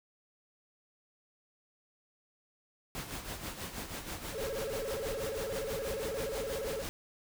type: noise with tremolo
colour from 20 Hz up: pink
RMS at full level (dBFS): -39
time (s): 2.95-6.89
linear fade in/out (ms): 0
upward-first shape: sine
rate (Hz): 6.2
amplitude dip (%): 60
type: tone with vibrato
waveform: triangle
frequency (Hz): 491.1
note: B4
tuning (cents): -10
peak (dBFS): -33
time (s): 4.32-6.85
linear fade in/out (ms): 50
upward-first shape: square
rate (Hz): 17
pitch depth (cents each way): 190
effects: none